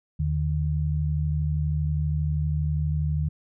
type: tone pair together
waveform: sine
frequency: 79 / 151.48 Hz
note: D#2 / D#3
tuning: +27 / -46 cents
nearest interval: major seventh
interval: 1127 cents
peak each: -25 dBFS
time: 0.19-3.29 s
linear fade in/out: 10 ms
effects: none